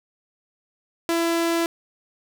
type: tone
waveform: sawtooth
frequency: 335.1 Hz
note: E4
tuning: 29 cents sharp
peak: -16 dBFS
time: 1.09-1.66 s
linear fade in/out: 0 ms
effects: none